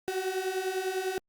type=beating tone pair; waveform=35% pulse; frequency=370 / 380 Hz; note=F#4 / F#4; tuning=0 / +46 cents; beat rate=10 Hz; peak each=-32 / -30 dBFS; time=0.08-1.18 s; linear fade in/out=0 ms; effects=Opus 48 kbps